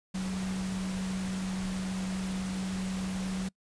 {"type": "tone in noise", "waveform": "sine", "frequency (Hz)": 188.3, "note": "F#3", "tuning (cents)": 31, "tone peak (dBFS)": -31, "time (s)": [0.14, 3.49], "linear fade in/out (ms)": 10, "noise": "pink", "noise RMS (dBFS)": -41, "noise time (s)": [0.14, 3.49], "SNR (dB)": 7, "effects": ["noise-tail reverb RT60 0.1 s tail -25 dB re dry", "resampled to 22050 Hz"]}